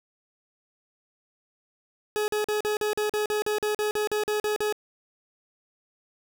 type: tone bursts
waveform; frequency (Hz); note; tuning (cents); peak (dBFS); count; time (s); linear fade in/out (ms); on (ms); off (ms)
40% pulse; 422.5; G#4; +30; -23; 16; 2.16-4.725; 0; 120; 43
effects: none